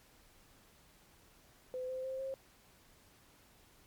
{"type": "tone with pitch steps", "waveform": "sine", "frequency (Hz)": [509, 517.3, 525.7, 534.3], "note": ["C5", "C5", "C5", "C5"], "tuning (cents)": [-48, -20, 8, 36], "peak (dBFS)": -37, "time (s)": [1.74, 2.34], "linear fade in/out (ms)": 0, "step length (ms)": 150, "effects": ["pink hiss -64 dBFS RMS until 3.86 s", "MP3 96 kbps"]}